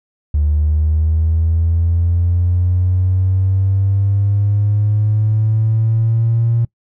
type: linear sweep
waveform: triangle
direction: up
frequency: 73.8 to 116.9 Hz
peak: -8 dBFS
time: 0.34-6.65 s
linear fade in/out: 5 ms
effects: noise-tail reverb RT60 0.1 s tail -26 dB re dry + tanh soft clip ceiling -8 dBFS